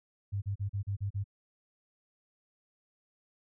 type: tone bursts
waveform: sine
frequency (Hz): 100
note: G2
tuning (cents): +35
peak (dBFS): -30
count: 7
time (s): 0.32-1.242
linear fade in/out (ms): 20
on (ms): 100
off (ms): 37
effects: none